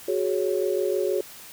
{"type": "chord", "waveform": "sine", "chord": "F# suspended second", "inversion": "none", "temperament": "just", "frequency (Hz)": [370, 416.2, 555], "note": ["F#4", "G#4", "C#5"], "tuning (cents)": [0, 4, 2], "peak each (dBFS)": [-25, -26, -28], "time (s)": [0.08, 1.21], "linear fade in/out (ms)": 5, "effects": ["white hiss -44 dBFS RMS until 1.52 s"]}